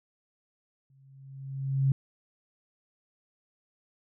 sine tone with exponential growth, 135.6 Hz, C#3, 38 cents flat, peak -19 dBFS, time 0.9-1.92 s, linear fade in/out 2 ms, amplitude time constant 220 ms, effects none

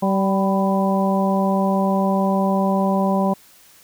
harmonic tone with a mistuned harmonic, 193.3 Hz, G3, 24 cents flat, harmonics 1 / 2 / 3 / 4 / 5, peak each -18 / -27 / -23 / -25 / -25 dBFS, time 0.02-3.34 s, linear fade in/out 10 ms, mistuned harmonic 5, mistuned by +44 cents, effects white hiss -50 dBFS RMS until 3.83 s

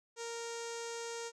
sawtooth tone with low-pass filter, 464.9 Hz, A#4, 5 cents flat, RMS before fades -42 dBFS, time 0.16-1.32 s, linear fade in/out 50 ms, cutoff 6900 Hz, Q 3.6, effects none

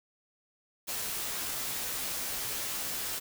white noise with comb filter, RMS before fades -35 dBFS, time 0.87-3.2 s, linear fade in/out 20 ms, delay 13 ms, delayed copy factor -0.55, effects none

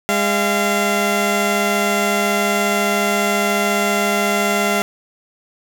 15% pulse tone pair together, 204.2 / 687 Hz, G#3 / F5, -29 / -29 cents, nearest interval octave + major sixth, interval 2100 cents, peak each -12 dBFS, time 0.09-4.82 s, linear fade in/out 0 ms, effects none

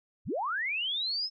sine linear sweep, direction up, 33.28 to 5260 Hz, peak -29 dBFS, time 0.25-1.3 s, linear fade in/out 50 ms, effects none

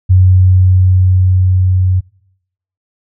sine tone with level ramp, 92.5 Hz, F#2, in tune, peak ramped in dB -3 to -8 dBFS, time 0.09-2.01 s, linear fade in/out 20 ms, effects noise-tail reverb RT60 0.8 s tail -25 dB re dry

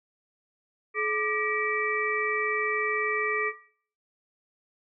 sine tone cluster, 426.7 / 1188 / 1917 / 2313 Hz, G#4 / D6 / A#6 / D7, +47 / +20 / +48 / -27 cents, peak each -30 dBFS, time 0.94-3.53 s, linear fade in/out 50 ms, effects noise-tail reverb RT60 0.5 s tail -17 dB re dry

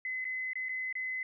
sine tone with dropouts, 2033 Hz, B6, 50 cents sharp, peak -33 dBFS, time 0.05-1.23 s, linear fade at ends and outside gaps 2 ms, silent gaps 0.244-0.251 / 0.533-0.555 / 0.686-0.692 / 0.927-0.953 s, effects none

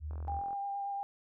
sine tone, 75.9 Hz, D#2, 42 cents flat, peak -36 dBFS, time 0-0.42 s, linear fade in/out 50 ms
click train, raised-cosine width 1 ms, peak -37 dBFS, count 19, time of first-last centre 0.11-0.531 s, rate 42.8 Hz
sine tone with vibrato, 799 Hz, G5, 33 cents sharp, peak -34 dBFS, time 0.28-1.03 s, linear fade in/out 0 ms, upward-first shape sine, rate 8.6 Hz, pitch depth 12 cents each way
effects none

